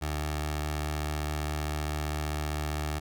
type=tone with notch filter; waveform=15% pulse; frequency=75.4 Hz; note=D2; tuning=46 cents sharp; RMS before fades=-32 dBFS; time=0.01-3 s; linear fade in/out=20 ms; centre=210 Hz; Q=0.88; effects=none